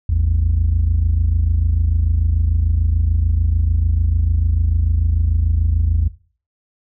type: tone pair together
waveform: sine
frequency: 56.02 / 82.8 Hz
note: A1 / E2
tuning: +32 / +8 cents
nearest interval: perfect fifth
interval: 676 cents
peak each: -16 / -14 dBFS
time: 0.09-6.08 s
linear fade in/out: 5 ms
effects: noise-tail reverb RT60 0.4 s tail -17 dB re dry + tanh soft clip ceiling -9 dBFS